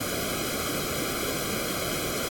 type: noise with comb filter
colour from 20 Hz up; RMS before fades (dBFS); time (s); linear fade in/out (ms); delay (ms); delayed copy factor
pink; -30; 0-2.29; 10; 1.1; -0.9
effects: AAC 64 kbps